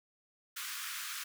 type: high-pass noise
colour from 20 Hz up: pink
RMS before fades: -41 dBFS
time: 0.56-1.24 s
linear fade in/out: 10 ms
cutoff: 1200 Hz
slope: 48 dB/octave
effects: none